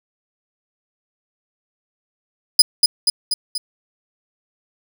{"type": "tone with echo", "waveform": "35% pulse", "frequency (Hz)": 4978, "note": "D#8", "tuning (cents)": 0, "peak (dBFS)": -3, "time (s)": [2.59, 2.62], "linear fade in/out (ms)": 5, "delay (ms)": 240, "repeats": 4, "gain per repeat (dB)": -4, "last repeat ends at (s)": 3.58, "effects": []}